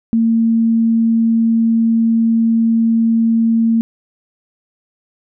sine tone, 227.5 Hz, A#3, 42 cents flat, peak -10 dBFS, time 0.13-3.81 s, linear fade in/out 0 ms, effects none

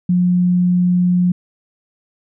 sine tone, 178.8 Hz, F3, 41 cents sharp, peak -11 dBFS, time 0.09-1.32 s, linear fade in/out 5 ms, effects none

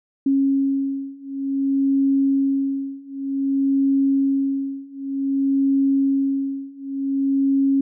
sine beating tone pair, 273.2 / 273.74 Hz, C#4 / C#4, -25 / -22 cents, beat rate 0.54 Hz, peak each -21 / -20 dBFS, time 0.26-7.81 s, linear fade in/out 5 ms, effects none

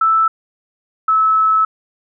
sine tone pair in turn, 1318.5 / 1300.3 Hz, E6 / E6, 0 / -24 cents, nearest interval unison, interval 24 cents, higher first, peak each -10 dBFS, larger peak neither, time 0.01-0.28 / 1.08-1.65 s, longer second, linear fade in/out 5 ms, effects none

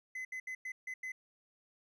triangle tone bursts at uneven times, 2033 Hz, B6, 50 cents sharp, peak -37 dBFS, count 6, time 0.15-0.25 / 0.32-0.4 / 0.47-0.55 / 0.65-0.72 / 0.87-0.94 / 1.03-1.12 s, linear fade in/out 5 ms, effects resampled to 32000 Hz

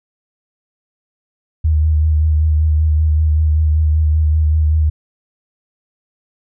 sine tone with vibrato, 77.4 Hz, D#2, 9 cents flat, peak -10 dBFS, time 1.64-4.9 s, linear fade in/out 10 ms, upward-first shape sine, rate 5.2 Hz, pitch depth 31 cents each way, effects none

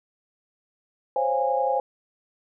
sine chord, Db major seventh, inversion third, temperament equal with one note detuned, 523.3 / 554.4 / 698.5 / 822 Hz, C5 / Db5 / F5 / Ab5, 0 / 0 / 0 / -18 cents, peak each -25 / -29 / -30 / -24 dBFS, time 1.16-1.8 s, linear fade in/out 2 ms, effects none

